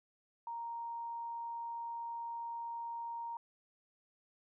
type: tone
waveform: sine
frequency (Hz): 932.3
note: A#5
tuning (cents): 0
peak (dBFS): -39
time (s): 0.47-3.37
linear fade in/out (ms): 2
effects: none